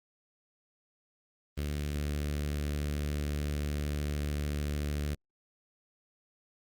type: tone with notch filter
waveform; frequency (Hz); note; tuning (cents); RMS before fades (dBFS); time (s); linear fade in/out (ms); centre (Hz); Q
sawtooth; 73.42; D2; 0; -33; 1.57-5.15; 10; 900; 0.93
effects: Opus 24 kbps

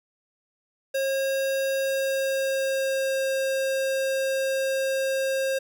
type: tone with pitch glide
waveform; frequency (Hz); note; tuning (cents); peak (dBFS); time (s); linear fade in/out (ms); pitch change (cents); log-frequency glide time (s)
square; 540 to 535; C#5 to C5; -45 to +38; -24; 0.94-5.59; 10; -17; 1.82-3.24
effects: none

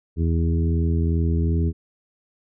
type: harmonic tone with a mistuned harmonic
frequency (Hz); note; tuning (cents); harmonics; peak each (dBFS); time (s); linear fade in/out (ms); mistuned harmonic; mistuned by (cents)
82.41; E2; 0; 1 / 2 / 3 / 4 / 5; -19 / -25 / -29 / -31 / -33; 0.16-1.73; 50; 1; -22
effects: none

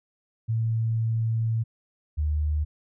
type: tone pair in turn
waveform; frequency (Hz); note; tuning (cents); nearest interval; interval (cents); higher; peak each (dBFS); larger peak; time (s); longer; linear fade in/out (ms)
sine; 113 / 75.58; A2 / D#2; +47 / -50; perfect fifth; 697; first; -22; neither; 0.48-1.64 / 2.17-2.65; first; 20
effects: none

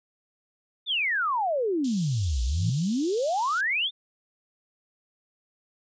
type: exponential two-way sweep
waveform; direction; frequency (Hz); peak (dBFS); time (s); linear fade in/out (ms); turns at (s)
sine; down then up; 3679 to 56.8 to 3679; -23; 0.86-3.91; 50; 2.43
type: high-pass noise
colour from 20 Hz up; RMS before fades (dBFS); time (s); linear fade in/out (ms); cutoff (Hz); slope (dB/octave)
white; -37; 1.84-3.61; 5; 3000; 48
type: tone with exponential growth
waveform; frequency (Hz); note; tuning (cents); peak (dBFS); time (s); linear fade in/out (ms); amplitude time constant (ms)
sine; 164.81; E3; 0; -23; 2.36-2.7; 5; 73
effects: resampled to 16000 Hz

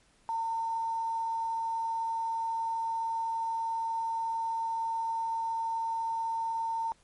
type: tone with quantisation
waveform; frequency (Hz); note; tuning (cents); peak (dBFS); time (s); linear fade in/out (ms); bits
sine; 908; A#5; -46; -29; 0.29-6.92; 0; 9
effects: pink hiss -65 dBFS RMS until 7.03 s + MP3 48 kbps

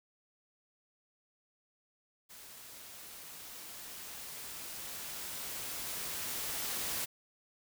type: noise with level ramp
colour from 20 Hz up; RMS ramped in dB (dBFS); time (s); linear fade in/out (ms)
white; -52 to -36; 2.29-7.06; 20
effects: none

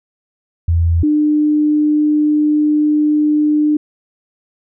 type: tone pair in turn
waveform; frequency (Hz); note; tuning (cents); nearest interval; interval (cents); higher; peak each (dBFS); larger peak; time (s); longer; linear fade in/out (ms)
sine; 84 / 300.6; E2 / D4; +33 / +40; octave + minor seventh; 2207; second; -10; neither; 0.68-1.03 / 1.03-3.77; second; 5
effects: none

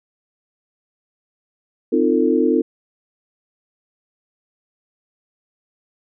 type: tone cluster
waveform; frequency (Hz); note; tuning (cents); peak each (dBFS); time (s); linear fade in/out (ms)
sine; 257 / 306.7 / 345.5 / 450.3; C4 / D#4 / F4 / A4; -31 / -25 / -19 / +40; -19; 1.92-2.62; 10
effects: none

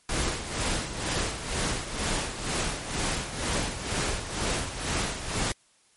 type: noise with tremolo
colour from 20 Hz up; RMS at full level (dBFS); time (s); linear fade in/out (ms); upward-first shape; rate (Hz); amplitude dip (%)
pink; -27; 0.09-5.52; 2; sine; 2.1; 65
effects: white hiss -63 dBFS RMS until 5.96 s + MP3 48 kbps

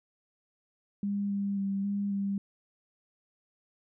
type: tone with pitch steps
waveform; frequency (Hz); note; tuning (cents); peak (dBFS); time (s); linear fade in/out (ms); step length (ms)
sine; 201.6 / 199.8 / 196.6 / 201.4 / 198.4; G3 / G3 / G3 / G3 / G3; +49 / +33 / +5 / +47 / +21; -28; 1.03-2.38; 2; 270
effects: none

